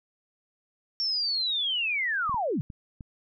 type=linear sweep; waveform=sine; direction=down; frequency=5500 to 110 Hz; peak=-25 dBFS; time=1-2.61 s; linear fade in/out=0 ms
type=clicks; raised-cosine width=5 ms; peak=-28 dBFS; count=4; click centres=2.295 / 2.344 / 2.702 / 3.008 s
effects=none